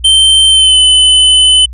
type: tone with pitch glide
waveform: square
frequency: 3113 to 3024 Hz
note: G7 to F#7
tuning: -13 to +37 cents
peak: -4 dBFS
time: 0.04-1.66 s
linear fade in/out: 10 ms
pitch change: -50 cents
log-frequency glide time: 0.49-0.79 s
effects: added 60 Hz sine -23 dBFS peak until 1.73 s + resampled to 24000 Hz